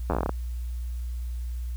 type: slowing click train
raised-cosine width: 1 ms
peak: -12 dBFS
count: 11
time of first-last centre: 0.1-0.293 s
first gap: 10 ms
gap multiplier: 1.14
effects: added 60 Hz sine -29 dBFS peak until 1.76 s + white hiss -56 dBFS RMS until 1.76 s